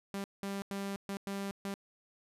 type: tone bursts at uneven times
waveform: sawtooth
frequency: 197.8 Hz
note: G3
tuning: 16 cents sharp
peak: -32 dBFS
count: 6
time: 0.14-0.24 / 0.43-0.62 / 0.71-0.96 / 1.09-1.17 / 1.27-1.51 / 1.65-1.74 s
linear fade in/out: 0 ms
effects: resampled to 32000 Hz